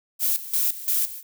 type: noise with tremolo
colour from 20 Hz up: violet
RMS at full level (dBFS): -22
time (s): 0.19-1.23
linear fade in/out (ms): 50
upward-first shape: square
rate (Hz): 2.9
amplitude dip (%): 80
effects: none